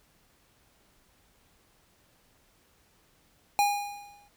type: tone with exponential decay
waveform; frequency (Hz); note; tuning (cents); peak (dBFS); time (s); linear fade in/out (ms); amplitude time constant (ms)
square; 817; G#5; -29; -20; 3.59-4.28; 0; 150
effects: pink hiss -65 dBFS RMS until 4.36 s